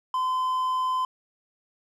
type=tone with hard clipping; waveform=triangle; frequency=1025 Hz; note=C6; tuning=36 cents flat; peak=-24 dBFS; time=0.14-1.05 s; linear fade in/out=2 ms; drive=6 dB; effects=none